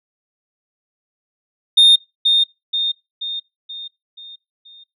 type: tone with echo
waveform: sine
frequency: 3657 Hz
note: A#7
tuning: 34 cents flat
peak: -4 dBFS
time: 1.77-1.96 s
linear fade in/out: 10 ms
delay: 480 ms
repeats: 6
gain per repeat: -6 dB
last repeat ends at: 4.84 s
effects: noise-tail reverb RT60 0.2 s tail -19 dB re dry + tanh soft clip ceiling -5 dBFS